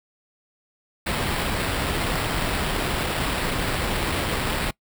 pink noise with sample-and-hold, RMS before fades -25 dBFS, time 1.06-4.71 s, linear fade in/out 10 ms, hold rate 6300 Hz, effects noise-tail reverb RT60 0.1 s tail -23 dB re dry

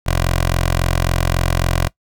10% pulse tone with notch filter, 43.65 Hz, F1, in tune, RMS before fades -17 dBFS, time 0.06-1.88 s, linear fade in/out 10 ms, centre 230 Hz, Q 0.8, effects noise-tail reverb RT60 0.1 s tail -21 dB re dry

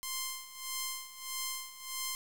5% pulse tone with tremolo, 1048 Hz, C6, 2 cents sharp, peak -22 dBFS, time 0.03-2.15 s, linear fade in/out 0 ms, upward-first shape sine, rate 1.6 Hz, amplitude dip 80%, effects 8-bit

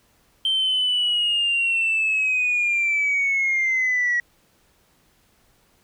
sine linear sweep, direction down, 3131 to 1915 Hz, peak -17 dBFS, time 0.45-4.2 s, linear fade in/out 2 ms, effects tanh soft clip ceiling -15 dBFS + pink hiss -61 dBFS RMS until 5.83 s

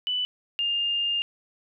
sine tone pair in turn, 2984 / 2812 Hz, F#7 / F7, +14 / +11 cents, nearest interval minor second, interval 103 cents, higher first, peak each -24 / -23 dBFS, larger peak second, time 0.07-0.25 / 0.59-1.22 s, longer second, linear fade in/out 0 ms, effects none

